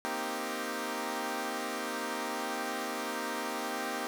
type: chord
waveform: 10% pulse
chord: C minor seventh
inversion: third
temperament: equal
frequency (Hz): 233.1 / 261.6 / 311.1 / 392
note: Bb3 / C4 / Eb4 / G4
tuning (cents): 0 / 0 / 0 / 0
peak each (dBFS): -31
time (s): 0.05-4.07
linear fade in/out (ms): 0
effects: none